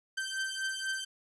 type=beating tone pair; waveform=sawtooth; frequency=1554 / 1558.1 Hz; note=G6 / G6; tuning=-16 / -11 cents; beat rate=4.1 Hz; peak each=-32 / -33 dBFS; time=0.17-1.05 s; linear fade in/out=10 ms; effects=resampled to 24000 Hz